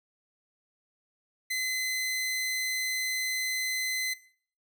sawtooth tone, 2040 Hz, C7, 44 cents flat, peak -25 dBFS, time 1.5-4.14 s, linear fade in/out 10 ms, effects noise-tail reverb RT60 0.5 s tail -18 dB re dry

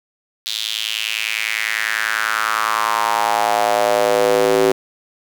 square tone with high-pass filter sweep, 55 Hz, A1, in tune, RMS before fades -18 dBFS, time 0.46-4.72 s, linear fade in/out 5 ms, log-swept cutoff 3800 to 390 Hz, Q 4, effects 7-bit

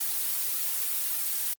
blue noise with flanger, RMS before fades -29 dBFS, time 0-1.54 s, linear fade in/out 10 ms, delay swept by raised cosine 1.8 to 6 ms, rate 1.7 Hz, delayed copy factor -0.85, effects Opus 32 kbps

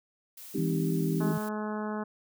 blue noise, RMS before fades -46 dBFS, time 0.37-1.49 s, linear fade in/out 5 ms
sine chord, Ab major seventh, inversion none, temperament equal with one note detuned, 204 / 261.6 / 311.1 / 392 Hz, Ab3 / C4 / Eb4 / G4, -31 / 0 / 0 / 0 cents, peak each -34 dBFS, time 0.54-1.33 s, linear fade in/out 10 ms
sine tone with vibrato, 163.9 Hz, E3, 10 cents flat, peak -28 dBFS, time 0.58-1.38 s, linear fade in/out 5 ms, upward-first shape square, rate 3.5 Hz, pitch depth 12 cents each way
harmonic tone, 212.6 Hz, G#3, 41 cents sharp, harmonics 1 / 2 / 3 / 4 / 5 / 6 / 7 / 8, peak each -33 / -38 / -41 / -41 / -42 / -45 / -45 / -51 dBFS, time 1.2-2.04 s, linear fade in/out 10 ms
effects none

